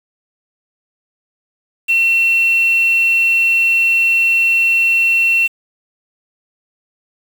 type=tone with quantisation; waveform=sine; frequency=2710 Hz; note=E7; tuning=47 cents sharp; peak=-10 dBFS; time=1.88-5.48 s; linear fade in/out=20 ms; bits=5; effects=none